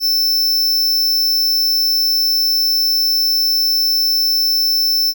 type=tone; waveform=square; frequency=5320 Hz; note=E8; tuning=15 cents sharp; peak=-13 dBFS; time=0-5.14 s; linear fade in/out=50 ms; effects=none